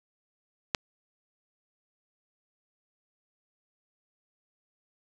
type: click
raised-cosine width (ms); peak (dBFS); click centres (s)
0.2; -7; 0.748
effects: none